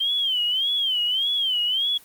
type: tone with vibrato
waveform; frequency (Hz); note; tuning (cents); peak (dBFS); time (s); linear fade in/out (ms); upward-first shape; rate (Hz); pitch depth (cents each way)
sine; 3128; G7; -4; -20; 0-1.98; 10; sine; 1.7; 140
effects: white hiss -50 dBFS RMS until 2.04 s + Opus 32 kbps